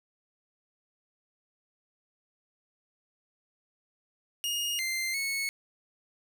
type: tone with pitch steps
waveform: sawtooth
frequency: 2856 / 2086 / 2201 Hz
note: F7 / C7 / C#7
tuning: +38 / -6 / -13 cents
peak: -26 dBFS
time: 4.44-5.49 s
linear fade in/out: 0 ms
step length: 350 ms
effects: none